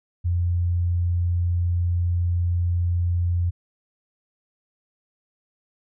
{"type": "tone", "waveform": "sine", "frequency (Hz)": 87.31, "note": "F2", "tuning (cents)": 0, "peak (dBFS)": -19, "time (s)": [0.24, 3.51], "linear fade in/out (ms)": 20, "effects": []}